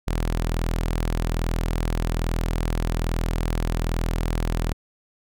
sawtooth tone, 41.2 Hz, E1, in tune, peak -18 dBFS, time 0.07-4.73 s, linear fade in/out 10 ms, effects none

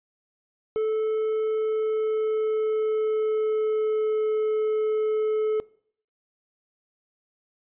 triangle tone with pitch glide, 436.3 to 431.8 Hz, A4 to A4, -15 to -33 cents, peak -20 dBFS, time 0.76-5.6 s, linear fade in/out 0 ms, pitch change -18 cents, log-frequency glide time 1.48-4.27 s, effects noise-tail reverb RT60 0.6 s tail -22 dB re dry + resampled to 8000 Hz

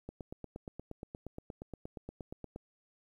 click train, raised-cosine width 2 ms, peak -29 dBFS, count 22, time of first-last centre 0.09-2.561 s, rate 8.5 Hz, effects 11-bit

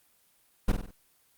brown noise with echo, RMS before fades -22 dBFS, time 0.68-0.72 s, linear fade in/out 5 ms, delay 48 ms, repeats 4, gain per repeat -6 dB, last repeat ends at 0.912 s, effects white hiss -66 dBFS RMS until 1.37 s + Opus 24 kbps

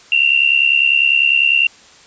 sine tone pair together, 2714 / 2784 Hz, E7 / F7, +50 / -6 cents, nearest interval unison, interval 44 cents, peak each -13 dBFS, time 0.12-1.67 s, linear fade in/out 2 ms, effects white hiss -44 dBFS RMS until 2.06 s + resampled to 16000 Hz

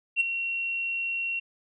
sine tone with ADSR envelope, 2735 Hz, F7, 37 cents flat, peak -17 dBFS, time 0.16-1.4 s, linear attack 45 ms, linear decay 13 ms, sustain -10 dB, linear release 13 ms, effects tanh soft clip ceiling -14 dBFS

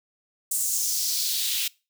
white noise with high-pass filter sweep, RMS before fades -26 dBFS, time 0.51-1.68 s, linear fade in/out 5 ms, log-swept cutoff 8200 to 2900 Hz, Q 2.5, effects noise-tail reverb RT60 0.3 s tail -24 dB re dry

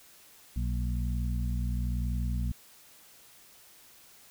harmonic tone with a mistuned harmonic, 61 Hz, B1, 21 cents flat, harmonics 1 / 2 / 3 / 4, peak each -29 / -35 / -39 / -41 dBFS, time 0.56-2.52 s, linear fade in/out 5 ms, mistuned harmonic 4, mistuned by -71 cents, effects white hiss -56 dBFS RMS until 4.3 s

